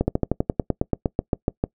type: slowing click train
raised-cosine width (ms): 2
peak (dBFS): -6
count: 16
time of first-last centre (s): 0.01-1.639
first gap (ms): 70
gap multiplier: 1.06
effects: noise-tail reverb RT60 0.1 s tail -23 dB re dry